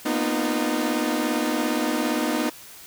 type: tone cluster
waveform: sawtooth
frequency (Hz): 232.4 / 249.8 / 307.2 / 350.7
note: A#3 / B3 / D#4 / F4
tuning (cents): -5 / +20 / -22 / +7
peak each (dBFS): -26 / -23 / -21 / -29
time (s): 0.05-2.5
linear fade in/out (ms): 10
effects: white hiss -44 dBFS RMS until 2.86 s